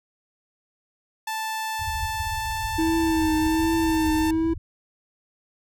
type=tone with pitch glide; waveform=sawtooth; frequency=880 to 891.8 Hz; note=A5 to A5; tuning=0 to +23 cents; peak=-23 dBFS; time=1.27-4.31 s; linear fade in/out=5 ms; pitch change=+23 cents; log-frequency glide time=2.16-4.03 s
type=low-pass noise; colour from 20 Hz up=white; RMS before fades=-33 dBFS; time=1.79-4.58 s; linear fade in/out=5 ms; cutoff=100 Hz; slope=48 dB/octave
type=tone with vibrato; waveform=triangle; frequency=320.6 Hz; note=E4; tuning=48 cents flat; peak=-18 dBFS; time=2.78-4.54 s; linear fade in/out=10 ms; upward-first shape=triangle; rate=1.3 Hz; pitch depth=45 cents each way
effects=none